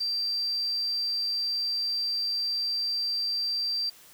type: tone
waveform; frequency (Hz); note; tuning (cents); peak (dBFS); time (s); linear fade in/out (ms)
sine; 4699; D8; 0; -26; 0-3.9; 10
effects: white hiss -53 dBFS RMS until 4.13 s